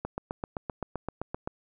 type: click train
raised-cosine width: 1 ms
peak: -18 dBFS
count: 12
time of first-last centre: 0.05-1.475 s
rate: 7.72 Hz
effects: none